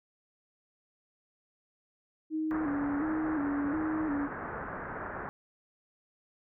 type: tone with vibrato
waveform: sine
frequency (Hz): 299.4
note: D4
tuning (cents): +33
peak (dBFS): -29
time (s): 2.3-4.29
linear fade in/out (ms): 50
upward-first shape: square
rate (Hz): 1.4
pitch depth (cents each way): 80
type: low-pass noise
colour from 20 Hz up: white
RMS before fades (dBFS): -39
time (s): 2.51-5.29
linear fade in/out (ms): 0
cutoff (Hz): 1700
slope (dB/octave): 48
effects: none